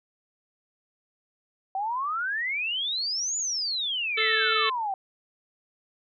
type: exponential two-way sweep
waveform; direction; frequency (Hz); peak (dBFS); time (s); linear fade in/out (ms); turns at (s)
sine; up then down; 752 to 7040 to 752; -26; 1.75-4.94; 2; 3.37
type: harmonic tone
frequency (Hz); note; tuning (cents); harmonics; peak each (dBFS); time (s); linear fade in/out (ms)
440.1; A4; 0; 1 / 3 / 4 / 5 / 6 / 7 / 8 / 9; -31 / -31 / -31 / -31 / -31 / -31 / -31 / -31; 4.17-4.7; 10
effects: none